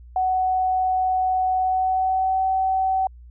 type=tone with pitch glide; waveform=sine; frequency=746 to 760.4 Hz; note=F#5 to F#5; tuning=+14 to +47 cents; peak=-18 dBFS; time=0.16-3.07 s; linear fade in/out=2 ms; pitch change=+33 cents; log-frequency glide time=1.58-2.44 s; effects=added 60 Hz sine -41 dBFS peak until 3.3 s